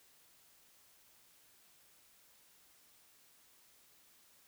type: silence
effects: white hiss -66 dBFS RMS until 4.47 s